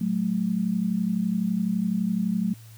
sine tone pair together, 185 / 216.9 Hz, F#3 / A3, 0 / -25 cents, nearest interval minor third, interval 275 cents, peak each -25 dBFS, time 0.01-2.54 s, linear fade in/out 5 ms, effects added 112 Hz sine -44 dBFS peak until 2.77 s + white hiss -54 dBFS RMS until 2.77 s

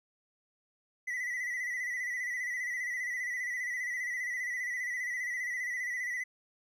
triangle tone with vibrato, 1975.5 Hz, B6, in tune, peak -31 dBFS, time 1.07-6.24 s, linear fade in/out 10 ms, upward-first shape square, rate 15 Hz, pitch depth 41 cents each way, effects none

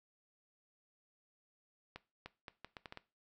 accelerating click train, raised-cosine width 0.3 ms, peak -30 dBFS, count 8, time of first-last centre 1.96-2.974 s, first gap 300 ms, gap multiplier 0.74, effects noise-tail reverb RT60 0.3 s tail -18 dB re dry

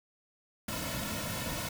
pink noise with comb filter, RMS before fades -36 dBFS, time 0.68-1.69 s, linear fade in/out 5 ms, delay 2.5 ms, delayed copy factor -0.8, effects none

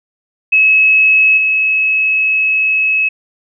sine tone with level steps, 2577 Hz, E7, 40 cents flat, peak -6 / -10 dBFS, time 0.52-3.09 s, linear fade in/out 10 ms, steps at 1.37 s, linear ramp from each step 10 ms, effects none

